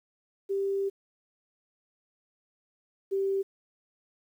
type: tone pair in turn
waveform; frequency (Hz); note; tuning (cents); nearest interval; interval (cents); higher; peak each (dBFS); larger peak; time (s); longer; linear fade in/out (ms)
sine; 393.4 / 390.2; G4 / G4; +6 / -8; unison; 14; first; -26 / -25; second; 0.49-0.9 / 3.11-3.43; first; 20
effects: 10-bit